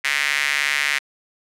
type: tone with high-pass filter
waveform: square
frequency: 71.6 Hz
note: D2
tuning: 43 cents flat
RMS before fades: -21 dBFS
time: 0.04-0.99 s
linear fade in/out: 10 ms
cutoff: 2000 Hz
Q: 3.5
effects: low-pass 11000 Hz 12 dB/octave